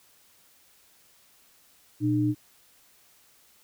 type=tone pair together; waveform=sine; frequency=120.13 / 302.7 Hz; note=B2 / D#4; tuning=-47 / -48 cents; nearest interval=octave + major third; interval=1599 cents; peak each=-26 / -23 dBFS; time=2-2.35 s; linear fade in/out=50 ms; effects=white hiss -60 dBFS RMS until 3.63 s